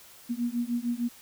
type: beating tone pair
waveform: sine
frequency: 235.8 / 242.4 Hz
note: A#3 / B3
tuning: +20 / -32 cents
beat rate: 6.6 Hz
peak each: -30 dBFS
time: 0.29-1.09 s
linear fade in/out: 20 ms
effects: white hiss -52 dBFS RMS until 1.21 s